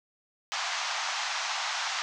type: band-pass noise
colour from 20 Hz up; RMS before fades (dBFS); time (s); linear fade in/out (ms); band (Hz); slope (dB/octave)
pink; -32; 0.52-2.02; 0; 730 to 6700; 48
effects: none